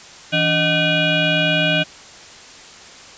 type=tone with frequency modulation; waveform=sine; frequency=1527 Hz; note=G6; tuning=46 cents flat; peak=-14 dBFS; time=0.32-1.84 s; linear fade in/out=20 ms; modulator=454 Hz; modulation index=3.8; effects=white hiss -40 dBFS RMS until 3.17 s + resampled to 16000 Hz